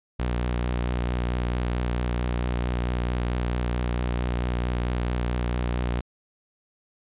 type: tone with vibrato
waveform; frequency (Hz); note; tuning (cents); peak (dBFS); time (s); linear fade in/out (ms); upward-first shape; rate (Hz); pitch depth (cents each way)
sawtooth; 60.6; B1; -32; -20; 0.19-6.01; 10; triangle; 4.5; 35
effects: resampled to 8000 Hz